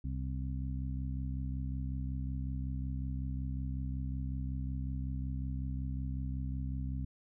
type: harmonic tone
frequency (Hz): 65.41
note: C2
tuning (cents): 0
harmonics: 1 / 2 / 3 / 4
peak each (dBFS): -36 / -39 / -46 / -45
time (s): 0.04-7.05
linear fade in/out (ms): 5
effects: none